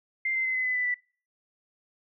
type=tone with pitch steps; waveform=sine; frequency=2093 / 2073 / 2052 / 2032 / 2012 / 1992.7 / 1973.2 Hz; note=C7 / C7 / C7 / B6 / B6 / B6 / B6; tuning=0 / -17 / -34 / +49 / +32 / +15 / -2 cents; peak=-25 dBFS; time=0.25-0.943 s; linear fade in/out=5 ms; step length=99 ms; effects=noise-tail reverb RT60 0.4 s tail -23 dB re dry